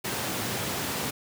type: high-pass noise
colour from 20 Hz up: pink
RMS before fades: -31 dBFS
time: 0.04-1.11 s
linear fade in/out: 10 ms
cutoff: 100 Hz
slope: 24 dB/octave
effects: none